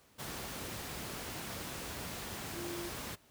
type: tone in noise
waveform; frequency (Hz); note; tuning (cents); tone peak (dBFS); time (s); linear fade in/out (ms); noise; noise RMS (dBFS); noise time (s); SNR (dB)
sine; 345.9; F4; -17; -40; 2.55-2.9; 20; pink; -42; 0.18-3.16; -1
effects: pink hiss -65 dBFS RMS until 3.3 s + high-pass 60 Hz 12 dB/octave